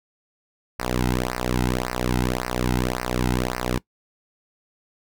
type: tone with flanger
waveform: sawtooth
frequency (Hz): 61.8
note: B1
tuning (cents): +2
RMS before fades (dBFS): -24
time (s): 0.79-3.78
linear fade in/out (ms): 5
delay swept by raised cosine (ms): 0.28 to 1.78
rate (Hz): 1.8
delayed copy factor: -0.95
effects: noise-tail reverb RT60 0.1 s tail -21 dB re dry